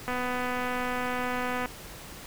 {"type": "click train", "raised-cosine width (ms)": 0.5, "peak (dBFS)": -17, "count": 394, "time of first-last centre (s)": [0.08, 1.658], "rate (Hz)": 249, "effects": ["pink hiss -44 dBFS RMS until 2.26 s"]}